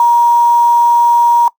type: tone with quantisation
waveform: sine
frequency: 947 Hz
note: A#5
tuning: 27 cents sharp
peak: -5 dBFS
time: 0-1.48 s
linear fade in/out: 2 ms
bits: 5
effects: noise-tail reverb RT60 0.1 s tail -21 dB re dry